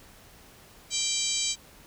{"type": "harmonic tone", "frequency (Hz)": 784, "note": "G5", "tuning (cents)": 0, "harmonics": [3, 4, 5, 6, 7, 8, 9, 10], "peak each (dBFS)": [-38, -34, -33, -35, -38, -33, -35, -32], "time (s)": [0.9, 1.56], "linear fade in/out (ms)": 50, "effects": ["pink hiss -53 dBFS RMS until 1.86 s"]}